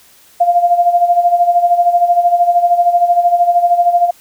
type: tone with tremolo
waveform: sine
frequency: 698.5 Hz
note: F5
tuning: in tune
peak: -5 dBFS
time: 0.4-4.11 s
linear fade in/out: 10 ms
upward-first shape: sine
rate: 13 Hz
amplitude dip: 70%
effects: white hiss -46 dBFS RMS until 4.2 s